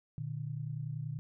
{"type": "tone pair together", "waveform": "sine", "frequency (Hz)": [120, 150.47], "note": ["B2", "D3"], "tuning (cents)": [-49, 42], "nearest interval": "major third", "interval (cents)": 391, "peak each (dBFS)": [-39, -38], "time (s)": [0.18, 1.19], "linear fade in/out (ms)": 0, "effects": []}